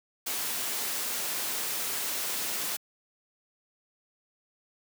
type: noise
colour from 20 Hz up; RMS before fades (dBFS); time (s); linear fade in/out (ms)
white; -32; 0.26-2.77; 10
effects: high-pass 200 Hz 12 dB/octave